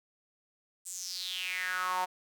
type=tone with high-pass filter sweep; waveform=sawtooth; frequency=183.5 Hz; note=F#3; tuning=14 cents flat; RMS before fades=-35 dBFS; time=0.85-2.06 s; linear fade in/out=20 ms; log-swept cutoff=8300 to 810 Hz; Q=5.8; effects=none